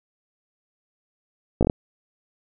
slowing click train, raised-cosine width 2 ms, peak -6 dBFS, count 5, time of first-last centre 1.61-1.699 s, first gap 17 ms, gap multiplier 1.18, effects none

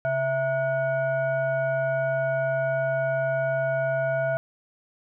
sine tone with frequency modulation, 659.3 Hz, E5, in tune, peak -22 dBFS, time 0.05-4.37 s, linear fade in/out 0 ms, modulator 795 Hz, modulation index 0.76, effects none

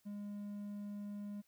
triangle tone, 204.9 Hz, G#3, 23 cents flat, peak -40 dBFS, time 0.05-1.42 s, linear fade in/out 20 ms, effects white hiss -75 dBFS RMS until 1.47 s

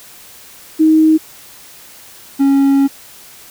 sine / triangle tone pair in turn, 314.9 / 275.6 Hz, D#4 / C#4, +21 / -10 cents, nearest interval major second, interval 231 cents, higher first, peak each -6 dBFS, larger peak neither, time 0.79-1.18 / 2.39-2.88 s, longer second, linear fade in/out 20 ms, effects white hiss -39 dBFS RMS until 3.5 s

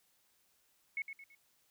sine tone with echo, 2195 Hz, C#7, 18 cents flat, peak -34 dBFS, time 0.97-1.02 s, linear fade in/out 2 ms, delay 110 ms, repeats 3, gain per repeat -8 dB, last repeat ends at 1.35 s, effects white hiss -73 dBFS RMS until 1.7 s

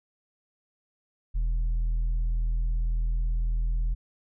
triangle tone with tanh clipping, 40.92 Hz, E1, 12 cents flat, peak -24 dBFS, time 1.34-3.95 s, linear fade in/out 20 ms, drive 8 dB, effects none

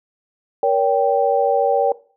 sine chord, G diminished, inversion first, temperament just, 470.4 / 564.5 / 784 Hz, Bb4 / Db5 / G5, +16 / +31 / 0 cents, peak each -18 dBFS, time 0.63-1.92 s, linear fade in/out 2 ms, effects noise-tail reverb RT60 0.4 s tail -19 dB re dry

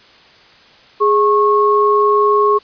sine tone pair together, 415.3 / 1092.8 Hz, G#4 / C#6, 0 / -25 cents, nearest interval octave + perfect fourth, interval 1675 cents, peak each -12 dBFS, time 1-2.59 s, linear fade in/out 20 ms, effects white hiss -45 dBFS RMS until 2.63 s + resampled to 11025 Hz

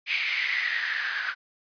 blue noise with band-pass filter sweep, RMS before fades -28 dBFS, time 0.06-1.35 s, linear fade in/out 50 ms, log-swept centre 2400 to 1500 Hz, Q 8.3, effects resampled to 11025 Hz

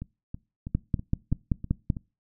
two click trains, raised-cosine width 5 ms, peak -22 / -11 dBFS, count 7 / 7, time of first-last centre 0.02-1.968 / 0.75-1.902 s, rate 3.08 / 5.21 Hz, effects noise-tail reverb RT60 0.3 s tail -23 dB re dry

